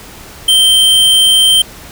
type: tone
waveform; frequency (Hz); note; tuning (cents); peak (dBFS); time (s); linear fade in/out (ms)
square; 3129; G7; -4; -6; 0.48-1.62; 5
effects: pink hiss -33 dBFS RMS until 1.91 s